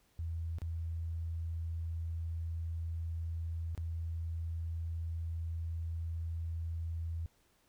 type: tone with dropouts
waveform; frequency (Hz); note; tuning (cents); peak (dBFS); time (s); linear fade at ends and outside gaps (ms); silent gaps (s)
sine; 82.6; E2; +4; -35; 0.19-7.26; 0; 0.585-0.618 / 3.75-3.777
effects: pink hiss -71 dBFS RMS until 7.68 s